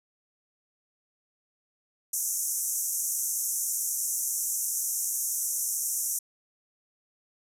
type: band-pass noise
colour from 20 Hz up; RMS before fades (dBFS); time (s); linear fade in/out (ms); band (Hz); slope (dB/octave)
pink; -30; 2.13-6.19; 5; 5800 to 14000; 96
effects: none